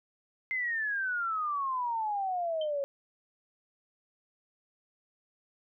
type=exponential sweep; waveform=sine; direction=down; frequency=2093 to 549 Hz; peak=-29 dBFS; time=0.51-2.84 s; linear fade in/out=0 ms
type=tone with exponential decay; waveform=sine; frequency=3116 Hz; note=G7; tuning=11 cents flat; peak=-36 dBFS; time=2.61-2.71 s; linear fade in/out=5 ms; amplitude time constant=21 ms
effects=none